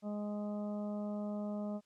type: harmonic tone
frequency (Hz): 207.7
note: G#3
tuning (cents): 0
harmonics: 1 / 2 / 3 / 4 / 5 / 6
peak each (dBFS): -37 / -50 / -43 / -54 / -58 / -57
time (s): 0.02-1.81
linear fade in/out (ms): 50
effects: white hiss -75 dBFS RMS until 1.85 s + low-pass 7000 Hz 12 dB/octave